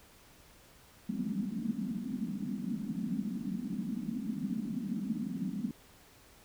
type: band-pass noise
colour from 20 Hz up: white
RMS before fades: -36 dBFS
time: 1.09-5.71 s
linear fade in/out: 2 ms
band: 180 to 250 Hz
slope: 48 dB/octave
effects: pink hiss -59 dBFS RMS until 6.44 s